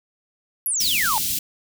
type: exponential sweep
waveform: sine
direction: down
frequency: 11930 to 831 Hz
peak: -20 dBFS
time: 0.66-1.18 s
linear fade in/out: 0 ms
type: band-stop noise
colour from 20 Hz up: white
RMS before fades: -24 dBFS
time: 0.8-1.39 s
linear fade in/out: 5 ms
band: 260 to 2900 Hz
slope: 24 dB/octave
effects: none